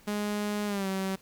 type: tone with pitch glide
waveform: sawtooth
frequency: 207.7 to 191.57 Hz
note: G#3 to G3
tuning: 0 to -40 cents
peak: -25 dBFS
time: 0.07-1.16 s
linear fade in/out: 10 ms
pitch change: -140 cents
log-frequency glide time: 0.66-0.87 s
effects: pink hiss -58 dBFS RMS until 1.21 s